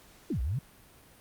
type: exponential two-way sweep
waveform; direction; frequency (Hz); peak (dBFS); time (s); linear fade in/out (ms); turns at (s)
sine; down then up; 392 to 55 to 151.4; -28; 0.3-0.59; 5; 0.41
effects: pink hiss -57 dBFS RMS until 1.2 s + Opus 48 kbps